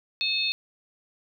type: tone cluster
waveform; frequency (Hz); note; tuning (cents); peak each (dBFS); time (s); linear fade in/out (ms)
sine; 2582 / 3633 / 4311; E7 / A#7 / C#8; -37 / -45 / -49; -28; 0.21-0.52; 0
effects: none